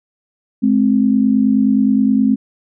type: tone pair together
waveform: sine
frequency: 212.7 / 262.2 Hz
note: G#3 / C4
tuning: +42 / +4 cents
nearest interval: major third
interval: 362 cents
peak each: -13 dBFS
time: 0.62-2.36 s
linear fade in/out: 20 ms
effects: none